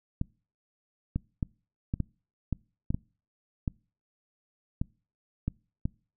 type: clicks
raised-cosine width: 5 ms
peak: -16 dBFS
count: 12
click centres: 0.214 / 1.16 / 1.428 / 1.939 / 2.003 / 2.527 / 2.905 / 2.945 / 3.678 / 4.815 / 5.48 / 5.855 s
effects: noise-tail reverb RT60 0.4 s tail -26 dB re dry